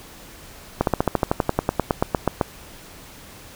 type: slowing click train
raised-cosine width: 1 ms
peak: -3 dBFS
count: 18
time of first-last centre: 0.81-2.412 s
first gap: 62 ms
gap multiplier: 1.05
effects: pink hiss -43 dBFS RMS until 3.55 s